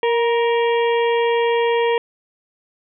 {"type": "harmonic tone with a mistuned harmonic", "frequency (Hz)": 466.2, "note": "A#4", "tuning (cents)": 0, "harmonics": [1, 2, 4, 5, 6, 7], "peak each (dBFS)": [-16, -22, -28, -30, -32, -33], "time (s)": [0.03, 1.98], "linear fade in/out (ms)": 2, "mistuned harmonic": 2, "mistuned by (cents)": 30, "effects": []}